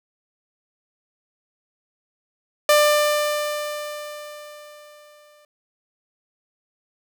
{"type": "tone with exponential decay", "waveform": "sawtooth", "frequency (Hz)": 595, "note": "D5", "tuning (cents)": 22, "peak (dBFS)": -8, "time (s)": [2.69, 5.45], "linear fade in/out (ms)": 2, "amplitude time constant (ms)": 600, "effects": []}